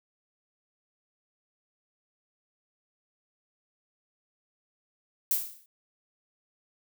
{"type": "noise with exponential decay", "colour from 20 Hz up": "violet", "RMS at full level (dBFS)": -23, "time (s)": [5.31, 5.66], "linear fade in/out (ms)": 2, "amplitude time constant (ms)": 74, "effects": []}